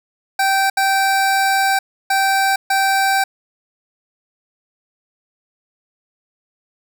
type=tone bursts at uneven times; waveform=25% pulse; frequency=778 Hz; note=G5; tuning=13 cents flat; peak=-10 dBFS; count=4; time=0.39-0.7 / 0.77-1.79 / 2.1-2.56 / 2.7-3.24 s; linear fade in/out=5 ms; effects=none